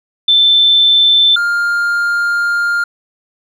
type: tone pair in turn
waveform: sine / triangle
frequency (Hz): 3538 / 1404.1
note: A7 / F6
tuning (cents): +9 / +9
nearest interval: octave + major third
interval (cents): 1600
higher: first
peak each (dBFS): -6 / -10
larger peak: first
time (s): 0.28-1.36 / 1.36-2.84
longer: second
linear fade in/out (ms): 5
effects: none